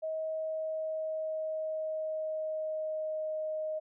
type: tone with pitch glide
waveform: sine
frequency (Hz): 634 to 623.1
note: D#5 to D#5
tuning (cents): +32 to +2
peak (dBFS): -32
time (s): 0.02-3.8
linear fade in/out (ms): 20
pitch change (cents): -30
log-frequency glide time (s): 0.21-3.34
effects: none